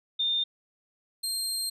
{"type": "tone pair in turn", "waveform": ["sine", "25% pulse"], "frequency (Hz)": [3619, 4189], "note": ["A7", "C8"], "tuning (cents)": [48, 1], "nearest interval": "minor third", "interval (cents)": 253, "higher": "second", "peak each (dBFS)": -24, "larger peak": "neither", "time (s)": [[0.19, 0.44], [1.23, 1.7]], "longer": "second", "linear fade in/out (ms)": 10, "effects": []}